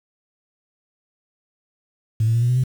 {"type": "tone with pitch steps", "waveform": "sine", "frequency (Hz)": [110, 113.55, 117.22, 121, 124.91, 128.94], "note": ["A2", "A#2", "A#2", "B2", "B2", "C3"], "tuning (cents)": [0, -45, 10, -35, 20, -25], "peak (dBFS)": -14, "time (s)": [2.2, 2.638], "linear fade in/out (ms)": 5, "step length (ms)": 73, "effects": ["tanh soft clip ceiling -11 dBFS", "7-bit"]}